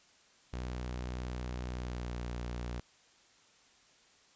sawtooth tone with pitch glide, 61.74 to 60.19 Hz, B1 to B1, 0 to -44 cents, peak -33 dBFS, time 0.53-2.8 s, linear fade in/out 5 ms, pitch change -44 cents, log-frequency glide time 1.67-2.16 s, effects white hiss -64 dBFS RMS until 4.35 s + resampled to 16000 Hz

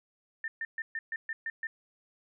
sine tone bursts, 1797 Hz, A6, 36 cents sharp, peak -32 dBFS, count 8, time 0.44-1.67 s, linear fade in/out 2 ms, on 40 ms, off 130 ms, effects none

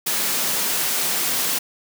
white high-pass noise, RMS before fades -22 dBFS, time 0.06-1.59 s, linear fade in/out 10 ms, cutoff 130 Hz, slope 96 dB/octave, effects none

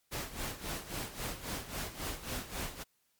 pink noise with tremolo, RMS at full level -37 dBFS, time 0.11-2.84 s, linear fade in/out 20 ms, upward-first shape sine, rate 3.7 Hz, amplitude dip 75%, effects white hiss -75 dBFS RMS until 3.19 s + MP3 96 kbps

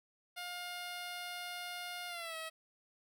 10% pulse tone with pitch glide, 710 to 643.6 Hz, F5 to E5, +28 to -42 cents, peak -33 dBFS, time 0.36-2.5 s, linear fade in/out 20 ms, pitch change -170 cents, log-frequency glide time 2.08-2.36 s, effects none

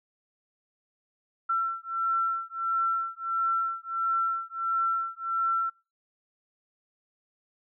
sine beating tone pair, 1347 / 1348.5 Hz, E6 / E6, +37 / +39 cents, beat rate 1.5 Hz, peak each -29 dBFS, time 1.49-5.7 s, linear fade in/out 10 ms, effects noise-tail reverb RT60 0.3 s tail -25 dB re dry

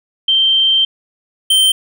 sine / square tone pair in turn, 3136 / 3118 Hz, G7 / G7, 0 / -10 cents, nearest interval unison, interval 10 cents, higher first, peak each -9 dBFS, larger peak neither, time 0.28-0.85 / 1.5-1.72 s, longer first, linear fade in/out 5 ms, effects none

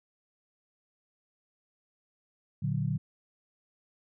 sine chord, Bb augmented, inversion none, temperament equal, 116.54 / 146.83 / 185 Hz, Bb2 / D3 / F#3, 0 / 0 / 0 cents, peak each -32 / -30 / -34 dBFS, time 2.62-2.98 s, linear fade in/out 10 ms, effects none

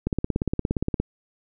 click train, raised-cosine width 3 ms, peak -10 dBFS, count 17, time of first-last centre 0.07-1 s, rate 17.2 Hz, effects none

